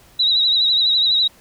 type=tone with vibrato; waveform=sine; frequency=3871 Hz; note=B7; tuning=35 cents flat; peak=-13 dBFS; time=0.19-1.28 s; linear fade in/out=10 ms; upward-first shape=triangle; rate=12 Hz; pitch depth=73 cents each way; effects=pink hiss -50 dBFS RMS until 1.4 s